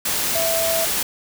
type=tone in noise; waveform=sine; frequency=659.3 Hz; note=E5; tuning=in tune; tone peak=-21 dBFS; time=0.35-0.85 s; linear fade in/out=5 ms; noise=white; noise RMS=-22 dBFS; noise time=0.05-1.03 s; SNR=-2 dB; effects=none